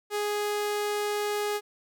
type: tone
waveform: sawtooth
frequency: 415.3 Hz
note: G#4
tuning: in tune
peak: -23 dBFS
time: 0.1-1.61 s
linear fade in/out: 50 ms
effects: none